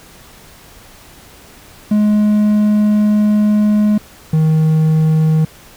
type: tone pair in turn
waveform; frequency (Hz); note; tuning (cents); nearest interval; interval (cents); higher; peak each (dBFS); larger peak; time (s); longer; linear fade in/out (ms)
triangle; 210.2 / 157.47; G#3 / D#3; +21 / +21; perfect fourth; 500; first; -7; neither; 1.91-3.98 / 4.33-5.45; first; 5
effects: pink hiss -41 dBFS RMS until 5.76 s